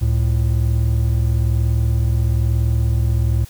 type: tone pair together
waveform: triangle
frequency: 69.93 / 111 Hz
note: C#2 / A2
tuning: +16 / +16 cents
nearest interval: minor sixth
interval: 800 cents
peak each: -15 dBFS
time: 0.01-3.45 s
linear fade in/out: 10 ms
effects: white hiss -45 dBFS RMS until 3.49 s